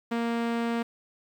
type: tone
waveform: sawtooth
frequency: 233.1 Hz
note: A#3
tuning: in tune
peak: -22 dBFS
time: 0.11-0.83 s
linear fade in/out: 10 ms
effects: low-pass 3000 Hz 12 dB/octave + 9-bit